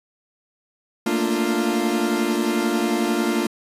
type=chord; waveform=40% pulse; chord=Bb major seventh; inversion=third; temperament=equal with one note detuned; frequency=221.9 / 233.1 / 293.7 / 349.2 Hz; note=A3 / Bb3 / D4 / F4; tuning=+15 / 0 / 0 / 0 cents; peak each=-25 / -24 / -25 / -23 dBFS; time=1.06-3.47 s; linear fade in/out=5 ms; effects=resampled to 32000 Hz